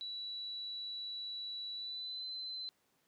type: tone with pitch glide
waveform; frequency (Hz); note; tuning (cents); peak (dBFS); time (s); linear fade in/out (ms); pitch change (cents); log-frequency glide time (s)
sine; 3935 to 4057; B7 to B7; -7 to +46; -40; 0.01-2.69; 0; +53; 1.73-2.29
effects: pink hiss -75 dBFS RMS until 3.07 s + high-pass 150 Hz 12 dB/octave